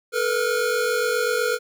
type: tone cluster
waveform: square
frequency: 439.7 / 487.5 / 1414 Hz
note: A4 / B4 / F6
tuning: -1 / -23 / +21 cents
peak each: -26 / -24 / -27 dBFS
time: 0.12-1.59 s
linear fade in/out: 50 ms
effects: none